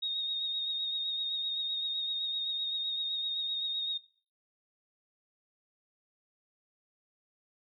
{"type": "tone with vibrato", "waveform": "sine", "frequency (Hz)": 3729, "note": "A#7", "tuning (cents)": 0, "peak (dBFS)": -31, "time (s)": [0.02, 3.98], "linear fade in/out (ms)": 10, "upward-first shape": "sine", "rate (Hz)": 7.8, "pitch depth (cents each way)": 26, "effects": ["noise-tail reverb RT60 0.4 s tail -18 dB re dry"]}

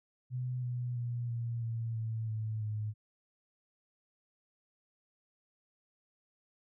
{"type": "tone with pitch steps", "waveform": "sine", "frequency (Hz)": [125.7, 122.83, 120.02, 117.28, 114.6, 111.99, 109.43, 106.93], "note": ["B2", "B2", "B2", "A#2", "A#2", "A2", "A2", "A2"], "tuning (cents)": [31, -9, -49, 11, -29, 31, -9, -49], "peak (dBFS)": -33, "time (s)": [0.3, 2.94], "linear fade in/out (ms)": 50, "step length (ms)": 330, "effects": []}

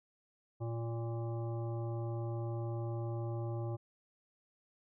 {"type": "harmonic tone", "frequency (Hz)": 115.9, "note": "A#2", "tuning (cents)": -10, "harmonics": [1, 3, 5, 7, 9, 10], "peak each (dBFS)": [-36, -43, -47, -50, -58, -58], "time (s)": [0.6, 3.77], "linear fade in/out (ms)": 20, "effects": []}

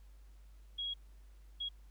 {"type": "tone bursts at uneven times", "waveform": "sine", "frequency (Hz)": 3307, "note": "G#7", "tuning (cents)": -8, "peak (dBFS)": -36, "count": 2, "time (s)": [[0.78, 0.94], [1.6, 1.69]], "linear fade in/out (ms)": 10, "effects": ["added 50 Hz sine -54 dBFS peak until 1.9 s", "pink hiss -72 dBFS RMS until 1.9 s"]}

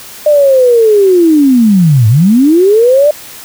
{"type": "linear two-way sweep", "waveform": "sine", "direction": "down then up", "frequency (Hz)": [607, 102.9, 607], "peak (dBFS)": -3, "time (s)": [0.26, 3.11], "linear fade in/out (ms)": 5, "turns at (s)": 2.08, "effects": ["white hiss -30 dBFS RMS until 3.44 s"]}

